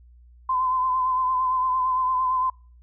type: tone with vibrato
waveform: sine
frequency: 1025 Hz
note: C6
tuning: 36 cents flat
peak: -20 dBFS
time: 0.49-2.5 s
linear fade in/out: 5 ms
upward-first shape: sine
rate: 8.8 Hz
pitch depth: 33 cents each way
effects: noise-tail reverb RT60 0.4 s tail -26 dB re dry + added 60 Hz sine -48 dBFS peak until 2.82 s